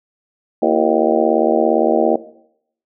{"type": "harmonic tone with a mistuned harmonic", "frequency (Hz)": 77.5, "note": "D#2", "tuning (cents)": -6, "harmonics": [3, 4, 5, 6, 7, 8, 9, 10], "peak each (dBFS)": [-21, -18, -22, -19, -19, -18, -22, -22], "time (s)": [0.62, 2.16], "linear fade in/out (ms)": 5, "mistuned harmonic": 4, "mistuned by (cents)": 120, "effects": ["noise-tail reverb RT60 0.7 s tail -17 dB re dry"]}